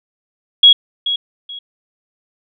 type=tone with echo; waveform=sine; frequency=3322 Hz; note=G#7; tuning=in tune; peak=-3 dBFS; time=0.63-0.73 s; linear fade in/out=5 ms; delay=430 ms; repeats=2; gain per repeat=-12 dB; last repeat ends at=1.59 s; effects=none

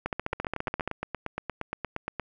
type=two click trains; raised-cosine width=0.5 ms; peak=-14 / -16 dBFS; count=13 / 17; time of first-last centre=0.06-0.876 / 0.33-2.197 s; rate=14.7 / 8.57 Hz; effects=none

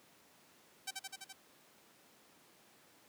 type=tone with echo; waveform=5% pulse; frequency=772 Hz; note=G5; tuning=27 cents flat; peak=-26 dBFS; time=0.87-0.91 s; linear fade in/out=10 ms; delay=84 ms; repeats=5; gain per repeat=-2 dB; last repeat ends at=1.33 s; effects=pink hiss -64 dBFS RMS until 3.08 s + high-pass 200 Hz 12 dB/octave

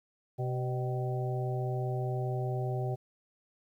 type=harmonic tone with a mistuned harmonic; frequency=127.5 Hz; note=C3; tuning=44 cents flat; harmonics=1 / 3 / 4 / 5 / 6; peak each=-31 / -38 / -45 / -41 / -41 dBFS; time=0.38-2.96 s; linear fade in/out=20 ms; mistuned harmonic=5; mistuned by=-63 cents; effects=11-bit

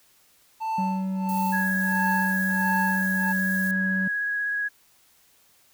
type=tone with tremolo; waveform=triangle; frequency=887 Hz; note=A5; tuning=14 cents sharp; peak=-22 dBFS; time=0.6-3.33 s; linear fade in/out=20 ms; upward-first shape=sine; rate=1.5 Hz; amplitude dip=95%
type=tone; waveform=triangle; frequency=190 Hz; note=F#3; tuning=46 cents sharp; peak=-23 dBFS; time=0.78-4.08 s; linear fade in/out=5 ms
type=noise; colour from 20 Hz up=violet; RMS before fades=-38 dBFS; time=1.29-3.71 s; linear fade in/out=0 ms
type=tone with vibrato; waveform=sine; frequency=1661.2 Hz; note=G#6; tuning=in tune; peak=-24 dBFS; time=1.52-4.69 s; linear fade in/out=20 ms; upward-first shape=sine; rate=16 Hz; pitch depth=11 cents each way
effects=white hiss -60 dBFS RMS until 5.73 s

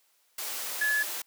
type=tone in noise; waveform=sine; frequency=1709 Hz; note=G#6; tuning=49 cents sharp; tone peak=-24 dBFS; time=0.81-1.03 s; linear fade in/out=5 ms; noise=white; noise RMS=-35 dBFS; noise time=0.38-1.22 s; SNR=+8 dB; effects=white hiss -68 dBFS RMS until 1.26 s + high-pass 400 Hz 12 dB/octave

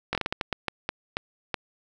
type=slowing click train; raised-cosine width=0.3 ms; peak=-10 dBFS; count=12; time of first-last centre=0.13-1.542 s; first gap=20 ms; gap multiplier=1.34; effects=none

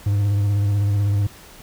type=tone with vibrato; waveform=triangle; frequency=101.5 Hz; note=G#2; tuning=39 cents flat; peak=-14 dBFS; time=0.06-1.27 s; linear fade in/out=5 ms; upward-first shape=square; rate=16 Hz; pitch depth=26 cents each way; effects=pink hiss -44 dBFS RMS until 1.62 s

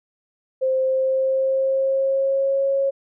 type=tone with pitch glide; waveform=sine; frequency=523.3 to 547.4 Hz; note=C5 to C#5; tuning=0 to -22 cents; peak=-17 dBFS; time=0.61-2.91 s; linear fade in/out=20 ms; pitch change=+78 cents; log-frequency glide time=0.81-2.65 s; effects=none

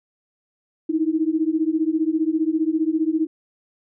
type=beating tone pair; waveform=sine; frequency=310 / 325 Hz; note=D#4 / E4; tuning=-6 / -24 cents; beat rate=15 Hz; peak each=-21 dBFS; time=0.89-3.27 s; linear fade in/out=10 ms; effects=none

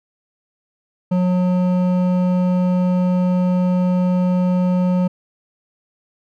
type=tone with hard clipping; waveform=triangle; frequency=181.2 Hz; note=F#3; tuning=36 cents flat; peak=-16 dBFS; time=1.11-5.08 s; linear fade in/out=10 ms; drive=14 dB; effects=none

